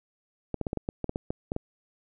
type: clicks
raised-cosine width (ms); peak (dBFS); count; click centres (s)
2; -16; 12; 0.543 / 0.613 / 0.668 / 0.731 / 0.773 / 0.889 / 1.043 / 1.094 / 1.159 / 1.305 / 1.519 / 1.564
effects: none